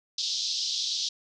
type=band-pass noise; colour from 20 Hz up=white; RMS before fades=-30 dBFS; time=0.18-1.09 s; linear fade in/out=5 ms; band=3400 to 5700 Hz; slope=48 dB/octave; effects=none